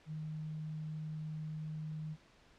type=tone; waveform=sine; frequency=155.2 Hz; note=D#3; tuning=4 cents flat; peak=-39 dBFS; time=0.06-2.17 s; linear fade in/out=50 ms; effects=pink hiss -64 dBFS RMS until 2.58 s + low-pass 5000 Hz 12 dB/octave